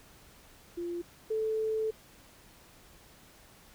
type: tone pair in turn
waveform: sine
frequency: 345.9 / 438.2 Hz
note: F4 / A4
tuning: -17 / -7 cents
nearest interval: major third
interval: 410 cents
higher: second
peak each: -33 / -28 dBFS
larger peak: second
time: 0.77-1.02 / 1.3-1.91 s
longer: second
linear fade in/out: 10 ms
effects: pink hiss -57 dBFS RMS until 3.74 s